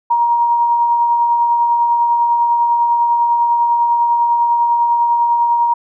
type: tone with tremolo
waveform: sine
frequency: 944 Hz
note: A#5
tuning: 22 cents sharp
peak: -9 dBFS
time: 0.1-5.74 s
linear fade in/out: 10 ms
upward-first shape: triangle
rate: 10 Hz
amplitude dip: 35%
effects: none